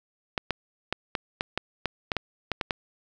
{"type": "clicks", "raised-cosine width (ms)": 0.3, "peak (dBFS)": -10, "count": 12, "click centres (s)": [0.378, 0.507, 0.926, 1.152, 1.409, 1.576, 1.857, 2.118, 2.167, 2.517, 2.612, 2.708], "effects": []}